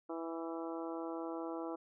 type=harmonic tone with a mistuned harmonic; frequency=164.81 Hz; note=E3; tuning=in tune; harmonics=2 / 3 / 4 / 5 / 6 / 7 / 8; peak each=-41 / -45 / -47 / -49 / -51 / -52 / -53 dBFS; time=0.09-1.76 s; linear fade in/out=10 ms; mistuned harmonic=8; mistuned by=+20 cents; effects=none